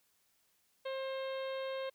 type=harmonic tone; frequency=532 Hz; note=C5; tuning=29 cents sharp; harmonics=1 / 2 / 3 / 4 / 5 / 6 / 7 / 8; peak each=-37 / -47 / -51 / -52 / -54 / -53 / -54 / -59 dBFS; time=0.85-1.9 s; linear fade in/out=10 ms; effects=white hiss -74 dBFS RMS until 1.94 s